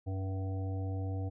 harmonic tone with a mistuned harmonic, 95.3 Hz, G2, 48 cents flat, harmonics 1 / 3 / 5 / 7 / 8, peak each -33 / -43 / -47 / -50 / -51 dBFS, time 0.06-1.3 s, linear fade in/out 20 ms, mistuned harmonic 5, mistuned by +18 cents, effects none

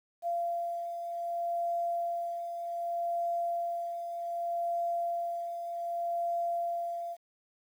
sine beating tone pair, 687 / 687.65 Hz, F5 / F5, -29 / -27 cents, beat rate 0.65 Hz, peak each -31 / -40 dBFS, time 0.22-7.17 s, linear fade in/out 50 ms, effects 10-bit

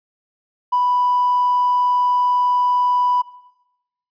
sine tone with hard clipping, 987.8 Hz, B5, in tune, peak -15 dBFS, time 0.72-3.22 s, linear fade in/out 10 ms, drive 1 dB, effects noise-tail reverb RT60 0.9 s tail -17 dB re dry + resampled to 11025 Hz

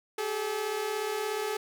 sawtooth tone pair together, 392.4 / 429.3 Hz, G4 / A4, +2 / -43 cents, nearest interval major second, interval 155 cents, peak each -32 / -27 dBFS, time 0.18-1.57 s, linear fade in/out 5 ms, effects none

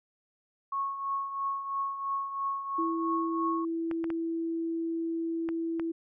sine tone with tremolo, 1100 Hz, C#6, 14 cents flat, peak -27 dBFS, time 0.72-3.65 s, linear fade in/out 5 ms, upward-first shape triangle, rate 3 Hz, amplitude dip 65%
sine tone, 330.3 Hz, E4, 4 cents sharp, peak -29 dBFS, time 2.78-5.92 s, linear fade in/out 10 ms
clicks, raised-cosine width 0.5 ms, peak -24 dBFS, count 5, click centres 3.913 / 4.042 / 4.103 / 5.489 / 5.797 s
effects none

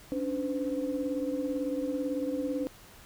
sine tone cluster, 279.1 / 297.1 / 509 Hz, C#4 / D4 / C5, +12 / +20 / -48 cents, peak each -32 / -34 / -33 dBFS, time 0.12-2.67 s, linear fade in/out 0 ms, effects tanh soft clip ceiling -20 dBFS + pink hiss -53 dBFS RMS until 3.05 s

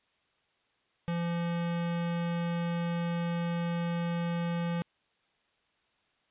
square tone, 170.8 Hz, F3, 38 cents flat, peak -30 dBFS, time 1.08-4.82 s, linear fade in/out 0 ms, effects white hiss -72 dBFS RMS until 6.3 s + resampled to 8000 Hz

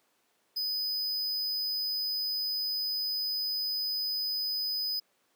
square tone, 5000 Hz, D#8, 8 cents sharp, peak -30 dBFS, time 0.56-5 s, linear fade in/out 10 ms, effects pink hiss -71 dBFS RMS until 5.35 s + high-pass 300 Hz 12 dB/octave

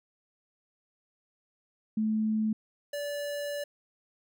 sine / square tone pair in turn, 217.3 / 579.1 Hz, A3 / D5, -21 / -24 cents, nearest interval octave + perfect fourth, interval 1697 cents, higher second, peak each -25 / -33 dBFS, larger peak first, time 1.97-2.53 / 2.93-3.64 s, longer second, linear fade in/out 5 ms, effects none

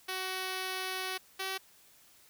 5% pulse tone pair in turn, 374.7 / 381.7 Hz, F#4 / G4, +22 / -46 cents, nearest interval unison, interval 32 cents, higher second, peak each -23 dBFS, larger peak neither, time 0.08-1.18 / 1.39-1.58 s, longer first, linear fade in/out 10 ms, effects white hiss -61 dBFS RMS until 2.29 s

